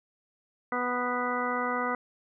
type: harmonic tone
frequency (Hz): 246.9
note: B3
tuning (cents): 0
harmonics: 1 / 2 / 3 / 4 / 5 / 6 / 8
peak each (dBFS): -35 / -34 / -36 / -35 / -32 / -36 / -37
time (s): 0.72-1.95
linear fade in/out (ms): 2
effects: none